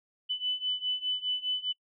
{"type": "beating tone pair", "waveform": "sine", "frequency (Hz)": [2996, 3000.9], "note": ["F#7", "F#7"], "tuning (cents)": [21, 24], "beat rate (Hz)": 4.9, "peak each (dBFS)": [-33, -31], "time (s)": [0.29, 1.73], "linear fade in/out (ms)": 20, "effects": ["noise-tail reverb RT60 0.1 s tail -25 dB re dry"]}